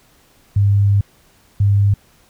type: tone pair in turn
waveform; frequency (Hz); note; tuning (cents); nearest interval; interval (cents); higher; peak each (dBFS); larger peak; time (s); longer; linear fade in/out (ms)
sine; 100.6 / 100.6; G2 / G2; +45 / +45; unison; 0; neither; -10; neither; 0.56-1.01 / 1.6-1.94; first; 5
effects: pink hiss -53 dBFS RMS until 2.29 s